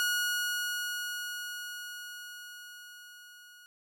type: tone with level ramp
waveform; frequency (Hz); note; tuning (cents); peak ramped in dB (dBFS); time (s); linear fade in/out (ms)
sawtooth; 1450; F#6; -35; -23 to -49; 0-3.66; 0
effects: none